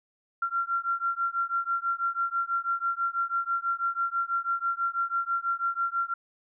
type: beating tone pair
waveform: sine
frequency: 1370 / 1376.1 Hz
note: F6 / F6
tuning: -34 / -26 cents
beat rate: 6.1 Hz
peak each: -29 dBFS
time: 0.42-6.14 s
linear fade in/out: 5 ms
effects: none